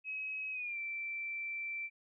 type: tone with pitch glide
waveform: sine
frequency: 2552 to 2340 Hz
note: D#7 to D7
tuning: +43 to -7 cents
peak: -37 dBFS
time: 0.04-1.9 s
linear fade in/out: 50 ms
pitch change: -150 cents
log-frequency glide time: 0.52-0.78 s
effects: none

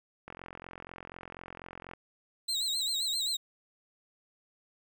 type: click train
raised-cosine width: 0.5 ms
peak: -28 dBFS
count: 74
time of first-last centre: 0.28-1.935 s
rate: 44.1 Hz
type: tone with vibrato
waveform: 35% pulse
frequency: 3957 Hz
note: B7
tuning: 3 cents sharp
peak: -28 dBFS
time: 2.48-3.37 s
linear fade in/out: 10 ms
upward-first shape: sine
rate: 7.6 Hz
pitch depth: 100 cents each way
effects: none

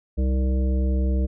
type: harmonic tone with a mistuned harmonic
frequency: 65.41 Hz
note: C2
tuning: in tune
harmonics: 1 / 3 / 5 / 7 / 9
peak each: -19 / -29 / -33 / -36 / -38 dBFS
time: 0.17-1.27 s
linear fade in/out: 20 ms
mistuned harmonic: 5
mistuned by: -53 cents
effects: none

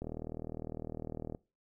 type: click train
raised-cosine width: 2 ms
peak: -26 dBFS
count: 54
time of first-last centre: 0.02-1.348 s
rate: 39.9 Hz
effects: noise-tail reverb RT60 0.3 s tail -22 dB re dry

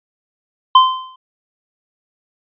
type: tone with exponential decay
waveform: square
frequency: 1035 Hz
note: C6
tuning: 19 cents flat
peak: -3 dBFS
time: 0.75-1.16 s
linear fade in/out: 5 ms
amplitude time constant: 89 ms
effects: resampled to 8000 Hz

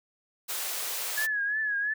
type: high-pass noise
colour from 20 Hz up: white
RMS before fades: -33 dBFS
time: 0.48-1.27 s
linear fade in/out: 20 ms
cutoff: 420 Hz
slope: 24 dB/octave
type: tone with vibrato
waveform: sine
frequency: 1688 Hz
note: G#6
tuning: 28 cents sharp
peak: -26 dBFS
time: 1.17-1.94 s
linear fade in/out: 10 ms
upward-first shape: triangle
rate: 2.9 Hz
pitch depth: 82 cents each way
effects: none

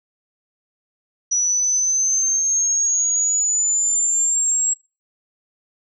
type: exponential sweep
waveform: sine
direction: up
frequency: 5860 to 7640 Hz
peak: -16 dBFS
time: 1.31-4.74 s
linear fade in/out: 10 ms
effects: noise-tail reverb RT60 0.3 s tail -23 dB re dry

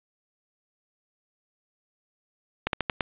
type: slowing click train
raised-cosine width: 0.3 ms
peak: -8 dBFS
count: 5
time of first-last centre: 2.67-3.008 s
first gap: 62 ms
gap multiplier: 1.21
effects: resampled to 8000 Hz + 8-bit

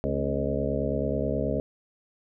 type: harmonic tone with a mistuned harmonic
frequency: 69.3 Hz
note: C#2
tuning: in tune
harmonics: 1 / 2 / 3 / 4 / 6 / 7 / 8 / 9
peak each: -33 / -33 / -33 / -33 / -33 / -33 / -33 / -33 dBFS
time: 0.04-1.6 s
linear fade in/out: 0 ms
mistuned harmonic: 3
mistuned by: +77 cents
effects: none

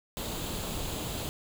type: noise with comb filter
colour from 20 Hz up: pink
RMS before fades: -35 dBFS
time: 0.17-1.29 s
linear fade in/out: 0 ms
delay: 0.27 ms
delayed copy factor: +0.5
effects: none

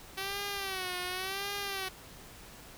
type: tone with vibrato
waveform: 5% pulse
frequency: 381.5 Hz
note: G4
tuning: 47 cents flat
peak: -23 dBFS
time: 0.17-1.89 s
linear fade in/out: 10 ms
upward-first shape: sine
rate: 0.91 Hz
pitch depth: 100 cents each way
effects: pink hiss -51 dBFS RMS until 2.77 s

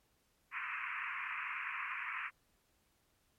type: band-pass noise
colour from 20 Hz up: white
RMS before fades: -41 dBFS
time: 0.51-2.31 s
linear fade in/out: 50 ms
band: 990 to 2600 Hz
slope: 96 dB/octave
effects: pink hiss -75 dBFS RMS until 3.38 s + MP3 64 kbps

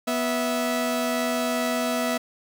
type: tone pair together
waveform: sawtooth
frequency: 245.2 / 654.6 Hz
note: B3 / E5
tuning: -12 / -12 cents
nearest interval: octave + perfect fourth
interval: 1700 cents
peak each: -22 dBFS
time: 0.07-2.18 s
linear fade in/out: 10 ms
effects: none

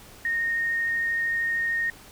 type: tone with vibrato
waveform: sine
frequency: 1850 Hz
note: A#6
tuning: 14 cents flat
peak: -23 dBFS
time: 0.25-1.9 s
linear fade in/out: 2 ms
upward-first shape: sine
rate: 13 Hz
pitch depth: 8 cents each way
effects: pink hiss -48 dBFS RMS until 2.11 s

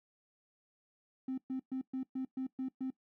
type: tone bursts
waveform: triangle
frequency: 261.6 Hz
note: C4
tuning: in tune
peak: -31 dBFS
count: 8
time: 1.28-2.904 s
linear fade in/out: 5 ms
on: 98 ms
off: 120 ms
effects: noise-tail reverb RT60 0.1 s tail -21 dB re dry + tanh soft clip ceiling -31 dBFS

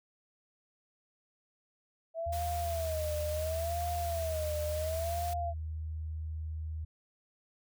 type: tone with vibrato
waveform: sine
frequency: 650 Hz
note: E5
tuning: 24 cents flat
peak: -33 dBFS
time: 2.14-5.54 s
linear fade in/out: 50 ms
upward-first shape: sine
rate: 0.71 Hz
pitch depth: 130 cents each way
type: tone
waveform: sine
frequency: 78.7 Hz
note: D#2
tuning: 20 cents sharp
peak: -35 dBFS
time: 2.26-6.85 s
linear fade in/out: 10 ms
type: band-stop noise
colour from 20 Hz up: white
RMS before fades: -45 dBFS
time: 2.32-5.34 s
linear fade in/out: 10 ms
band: 170 to 360 Hz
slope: 96 dB/octave
effects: none

